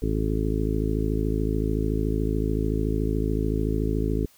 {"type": "harmonic tone", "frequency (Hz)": 53.7, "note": "A1", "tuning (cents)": -41, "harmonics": [1, 2, 3, 4, 5, 6, 7, 8], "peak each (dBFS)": [-26, -30, -31, -35, -30, -33, -33, -32], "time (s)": [0.02, 4.26], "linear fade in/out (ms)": 5, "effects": ["white hiss -57 dBFS RMS until 4.37 s"]}